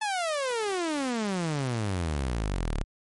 sawtooth exponential sweep, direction down, 880 to 33.06 Hz, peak -23 dBFS, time 0.01-2.84 s, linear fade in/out 10 ms, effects MP3 48 kbps

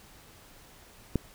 click, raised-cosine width 3 ms, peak -12 dBFS, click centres 1.157 s, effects pink hiss -54 dBFS RMS until 1.34 s

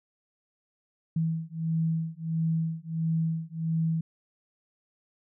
sine beating tone pair, 161.7 / 163.2 Hz, E3 / E3, -33 / -17 cents, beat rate 1.5 Hz, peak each -29 dBFS, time 1.16-4.01 s, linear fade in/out 5 ms, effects none

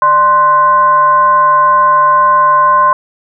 sine tone with frequency modulation, 1046.5 Hz, C6, in tune, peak -5 dBFS, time 0.02-2.93 s, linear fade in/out 2 ms, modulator 449 Hz, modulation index 0.48, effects none

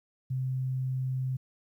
sine tone, 130 Hz, C3, 11 cents flat, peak -28 dBFS, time 0.3-1.37 s, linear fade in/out 10 ms, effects 11-bit

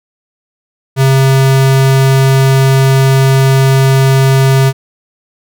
square tone, 134.1 Hz, C3, 43 cents sharp, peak -6 dBFS, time 0.96-4.73 s, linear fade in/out 50 ms, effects none

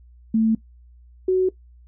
sine tone pair in turn, 222.1 / 372.2 Hz, A3 / F#4, +16 / +10 cents, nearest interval major sixth, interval 894 cents, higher second, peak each -15 dBFS, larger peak neither, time 0.34-0.55 / 1.28-1.49 s, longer neither, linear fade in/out 5 ms, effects noise-tail reverb RT60 0.1 s tail -18 dB re dry + added 60 Hz sine -46 dBFS peak until 1.87 s

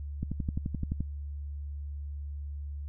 click train, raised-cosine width 5 ms, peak -19 dBFS, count 10, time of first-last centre 0.23-1.006 s, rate 11.6 Hz, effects added 72 Hz sine -35 dBFS peak until 2.88 s

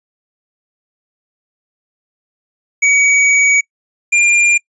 square tone pair in turn, 2262 / 2397 Hz, C#7 / D7, +34 / +35 cents, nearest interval minor second, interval 101 cents, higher second, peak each -9 dBFS, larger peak neither, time 2.82-3.61 / 4.12-4.58 s, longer first, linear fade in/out 10 ms, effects noise-tail reverb RT60 0.1 s tail -24 dB re dry + resampled to 22050 Hz

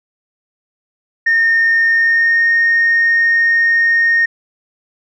sine tone with pitch glide, 1829 to 1847 Hz, A#6 to A#6, -33 to -16 cents, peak -8 dBFS, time 1.26-4.26 s, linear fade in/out 10 ms, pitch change +17 cents, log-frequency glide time 1.9-2.47 s, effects tanh soft clip ceiling -6 dBFS

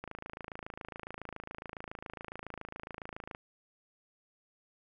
click train, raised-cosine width 0.5 ms, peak -26 dBFS, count 91, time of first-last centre 0.04-3.349 s, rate 27.2 Hz, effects none

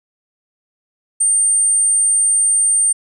sine tone, 8800 Hz, C#9, 14 cents flat, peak -11 dBFS, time 1.2-2.93 s, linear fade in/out 10 ms, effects none

